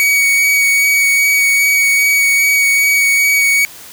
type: tone with vibrato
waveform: 45% pulse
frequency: 2248 Hz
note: C#7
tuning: 24 cents sharp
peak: -9 dBFS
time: 0-3.65 s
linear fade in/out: 0 ms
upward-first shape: sine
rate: 2.5 Hz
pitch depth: 11 cents each way
effects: white hiss -35 dBFS RMS until 3.92 s